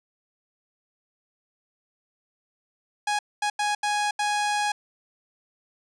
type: tone bursts at uneven times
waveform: sawtooth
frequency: 830.6 Hz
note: G#5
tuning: in tune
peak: -19 dBFS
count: 5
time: 3.07-3.19 / 3.42-3.5 / 3.59-3.75 / 3.83-4.11 / 4.19-4.72 s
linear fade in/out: 5 ms
effects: resampled to 22050 Hz + 10-bit